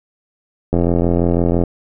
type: click train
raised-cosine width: 2 ms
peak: -3 dBFS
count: 79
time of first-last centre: 0.73-1.637 s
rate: 86 Hz
effects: none